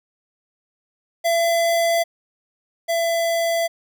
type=tone pair in turn; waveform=square; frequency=674 / 670.3 Hz; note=E5 / E5; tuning=+38 / +29 cents; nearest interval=unison; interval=9 cents; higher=first; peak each=-17 / -19 dBFS; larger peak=first; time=1.24-2.04 / 2.88-3.68 s; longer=neither; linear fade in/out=20 ms; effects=none